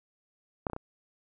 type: clicks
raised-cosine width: 1 ms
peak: -14 / -26 / -20 / -23 dBFS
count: 4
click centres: 0.668 / 0.699 / 0.733 / 0.764 s
effects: none